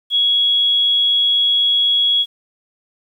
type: tone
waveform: sine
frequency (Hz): 3336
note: G#7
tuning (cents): +7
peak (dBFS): -12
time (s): 0.1-2.26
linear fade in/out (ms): 50
effects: 8-bit